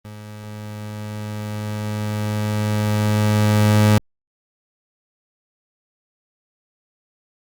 30% pulse tone with level ramp, 105.8 Hz, G#2, 33 cents sharp, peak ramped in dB -31 to -8 dBFS, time 0.05-3.98 s, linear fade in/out 0 ms, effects Opus 32 kbps

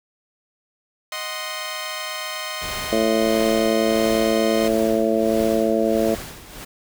10% pulse chord, C diminished, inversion first, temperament equal, 622.3 / 740 / 1046.5 Hz, Eb5 / Gb5 / C6, 0 / 0 / 0 cents, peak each -22 / -27 / -22 dBFS, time 1.12-4.68 s, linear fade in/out 2 ms
pink noise with tremolo, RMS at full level -32 dBFS, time 2.61-6.65 s, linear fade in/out 10 ms, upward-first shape sine, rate 1.5 Hz, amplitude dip 70%
harmonic tone, 111.2 Hz, A2, 19 cents sharp, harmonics 2 / 3 / 4 / 5 / 6, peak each -23 / -23 / -23 / -23 / -23 dBFS, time 2.92-6.15 s, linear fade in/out 5 ms
effects none

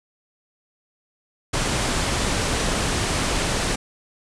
pink low-pass noise, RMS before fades -23 dBFS, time 1.53-3.76 s, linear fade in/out 10 ms, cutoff 9800 Hz, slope 48 dB/octave, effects none

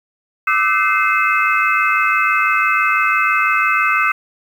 sine tone cluster, 1192 / 1298 / 1522 / 2094 / 2588 Hz, D6 / E6 / F#6 / C7 / E7, +25 / -27 / +48 / +1 / -32 cents, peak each -19 dBFS, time 0.47-4.12 s, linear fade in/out 5 ms, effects 7-bit

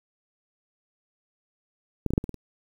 clicks, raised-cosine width 3 ms, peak -12 / -15 / -11 / -7 / -19 / -19 / -27 dBFS, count 7, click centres 2.063 / 2.106 / 2.136 / 2.179 / 2.241 / 2.293 / 2.343 s, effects 8-bit

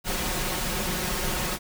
pink noise with comb filter, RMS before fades -28 dBFS, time 0.04-1.59 s, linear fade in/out 50 ms, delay 5.5 ms, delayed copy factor +0.65, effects none

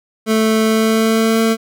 25% pulse tone with pitch glide, 220 to 224.5 Hz, A3 to A3, 0 to +35 cents, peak -8 dBFS, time 0.26-1.57 s, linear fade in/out 50 ms, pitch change +35 cents, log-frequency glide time 0.64-1.41 s, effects none

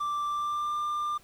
triangle tone with pitch glide, 1174.7 to 1194.5 Hz, D6 to D6, 0 to +29 cents, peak -26 dBFS, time 0-1.18 s, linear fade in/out 10 ms, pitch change +29 cents, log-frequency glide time 0.28-0.76 s, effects pink hiss -58 dBFS RMS until 1.23 s

